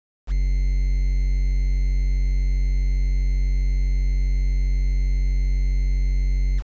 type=tone with quantisation; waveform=triangle; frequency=46.19 Hz; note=F#1; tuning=2 cents flat; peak=-15 dBFS; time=0.27-6.63 s; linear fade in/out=50 ms; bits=7; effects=resampled to 16000 Hz